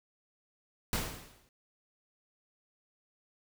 pink noise with exponential decay, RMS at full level -30 dBFS, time 0.93-1.49 s, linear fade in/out 1 ms, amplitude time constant 120 ms, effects none

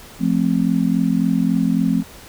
sine chord, F major, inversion none, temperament just, 174.61 / 218.3 / 261.9 Hz, F3 / A3 / C4, 0 / -13 / +2 cents, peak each -19 dBFS, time 0.19-2.04 s, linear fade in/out 50 ms, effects pink hiss -41 dBFS RMS until 2.28 s

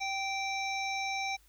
harmonic tone with a mistuned harmonic, 780 Hz, G5, 9 cents flat, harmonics 1 / 3 / 5 / 7 / 8, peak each -35 / -35 / -42 / -44 / -47 dBFS, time 0-1.37 s, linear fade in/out 20 ms, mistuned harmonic 7, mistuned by +16 cents, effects added 50 Hz sine -62 dBFS peak until 1.48 s + white hiss -66 dBFS RMS until 1.48 s

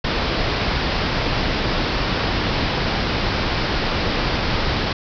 pink low-pass noise, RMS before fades -21 dBFS, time 0.04-4.93 s, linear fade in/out 5 ms, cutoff 5300 Hz, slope 96 dB/octave, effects none

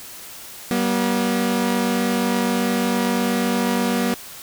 sawtooth tone pair together, 191.7 / 240 Hz, G3 / B3, -38 / -49 cents, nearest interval major third, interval 389 cents, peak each -19 / -16 dBFS, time 0.71-4.14 s, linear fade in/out 0 ms, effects white hiss -38 dBFS RMS until 4.42 s

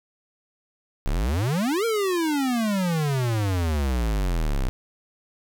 square exponential two-way sweep, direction up then down, 30.56 to 470 to 30.56 Hz, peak -22 dBFS, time 1.06-4.69 s, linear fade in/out 0 ms, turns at 1.85 s, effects none

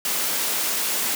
white high-pass noise, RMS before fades -24 dBFS, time 0.05-1.15 s, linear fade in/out 2 ms, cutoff 180 Hz, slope 24 dB/octave, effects none

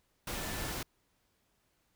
sine tone in noise, 1760 Hz, A6, in tune, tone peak -49 dBFS, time 0.35-0.72 s, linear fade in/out 5 ms, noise pink, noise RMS -38 dBFS, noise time 0.27-0.83 s, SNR -14 dB, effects pink hiss -75 dBFS RMS until 1.95 s

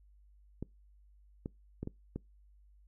clicks, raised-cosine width 3 ms, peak -25 dBFS, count 5, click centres 0.626 / 1.459 / 1.83 / 1.874 / 2.16 s, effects noise-tail reverb RT60 0.2 s tail -24 dB re dry + added 50 Hz sine -59 dBFS peak until 2.87 s

